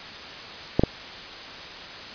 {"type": "clicks", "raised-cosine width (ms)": 2, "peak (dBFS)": -4, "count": 2, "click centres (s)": [0.795, 0.836], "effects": ["white hiss -38 dBFS RMS until 2.14 s", "resampled to 11025 Hz"]}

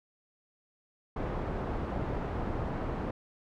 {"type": "low-pass noise", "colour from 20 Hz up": "pink", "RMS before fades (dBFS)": -34, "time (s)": [1.16, 3.11], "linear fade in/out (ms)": 5, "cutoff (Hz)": 1000, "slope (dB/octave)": 12, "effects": []}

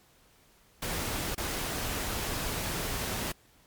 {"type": "noise with dropouts", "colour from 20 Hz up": "pink", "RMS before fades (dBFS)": -33, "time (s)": [0.82, 3.32], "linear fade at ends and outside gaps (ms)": 5, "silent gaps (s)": [1.349, 1.378], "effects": ["pink hiss -62 dBFS RMS until 3.66 s", "MP3 96 kbps"]}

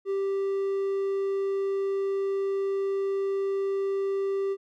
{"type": "tone", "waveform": "triangle", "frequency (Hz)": 392, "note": "G4", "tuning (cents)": 0, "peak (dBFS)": -23, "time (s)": [0.05, 4.57], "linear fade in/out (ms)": 50, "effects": []}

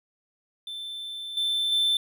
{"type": "tone with level steps", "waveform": "triangle", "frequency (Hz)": 3541, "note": "A7", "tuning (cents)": 10, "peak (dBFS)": [-32, -22, -19], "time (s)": [0.67, 1.97], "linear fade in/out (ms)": 2, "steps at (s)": [1.37, 1.72], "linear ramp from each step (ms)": 2, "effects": []}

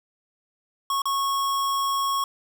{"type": "tone with dropouts", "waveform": "square", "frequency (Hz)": 1100, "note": "C#6", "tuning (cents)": -14, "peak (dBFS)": -23, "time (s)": [0.9, 2.24], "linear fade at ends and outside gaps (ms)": 2, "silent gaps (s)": [1.019, 1.055], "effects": ["9-bit"]}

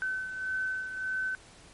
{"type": "beating tone pair", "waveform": "sine", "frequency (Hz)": [1523, 1524.7], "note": ["F#6", "G6"], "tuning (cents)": [50, -48], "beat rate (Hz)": 1.7, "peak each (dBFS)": [-31, -39], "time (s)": [0.02, 1.35], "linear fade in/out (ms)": 0, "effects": ["pink hiss -54 dBFS RMS until 1.73 s", "MP3 48 kbps"]}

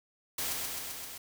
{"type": "noise with echo", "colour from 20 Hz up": "white", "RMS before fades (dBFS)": -34, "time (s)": [0.38, 0.53], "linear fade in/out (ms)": 5, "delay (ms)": 130, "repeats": 5, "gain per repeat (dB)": -2, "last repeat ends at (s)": 1.18, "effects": []}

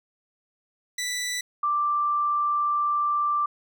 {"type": "tone pair in turn", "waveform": ["15% pulse", "sine"], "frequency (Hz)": [1975.5, 1177.2], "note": ["B6", "D6"], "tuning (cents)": [0, 4], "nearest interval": "major sixth", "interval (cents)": 896, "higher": "first", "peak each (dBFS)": -21, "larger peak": "neither", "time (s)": [[0.98, 1.41], [1.63, 3.46]], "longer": "second", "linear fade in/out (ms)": 5, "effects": []}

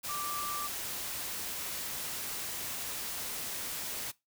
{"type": "tone in noise", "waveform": "sine", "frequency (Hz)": 1174.7, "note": "D6", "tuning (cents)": 0, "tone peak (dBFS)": -36, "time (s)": [0.08, 0.68], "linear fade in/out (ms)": 20, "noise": "white", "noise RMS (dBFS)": -38, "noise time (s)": [0.03, 4.12], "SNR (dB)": -1, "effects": ["noise-tail reverb RT60 0.2 s tail -20 dB re dry"]}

